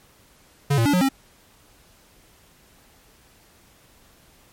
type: tone with pitch steps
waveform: square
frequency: 141.9 / 115 / 287.8 / 181.3 / 269.5 Hz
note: C#3 / A#2 / D4 / F#3 / C#4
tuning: +41 / -23 / -35 / -35 / -49 cents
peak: -17 dBFS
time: 0.7-1.09 s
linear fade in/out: 10 ms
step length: 78 ms
effects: pink hiss -55 dBFS RMS until 4.52 s + MP3 64 kbps